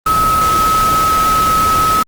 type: tone in noise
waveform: sine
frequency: 1286 Hz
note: E6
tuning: 43 cents flat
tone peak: -10 dBFS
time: 0.06-2.03 s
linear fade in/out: 5 ms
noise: pink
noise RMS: -20 dBFS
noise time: 0.06-2.03 s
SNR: +7 dB
effects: Opus 24 kbps